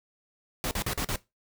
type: noise bursts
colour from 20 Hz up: pink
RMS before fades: -30 dBFS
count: 5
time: 0.64-1.158 s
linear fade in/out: 0 ms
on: 70 ms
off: 42 ms
effects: noise-tail reverb RT60 0.2 s tail -18 dB re dry